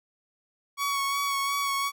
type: tone with vibrato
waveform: sawtooth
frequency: 1118 Hz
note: C#6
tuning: 14 cents sharp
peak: -22 dBFS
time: 0.77-1.92 s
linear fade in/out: 50 ms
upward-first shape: sine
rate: 2.8 Hz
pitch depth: 21 cents each way
effects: none